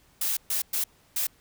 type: noise bursts at uneven times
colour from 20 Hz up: blue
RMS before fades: -27 dBFS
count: 4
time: 0.21-0.37 / 0.5-0.62 / 0.73-0.84 / 1.16-1.27 s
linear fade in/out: 5 ms
effects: pink hiss -61 dBFS RMS until 1.4 s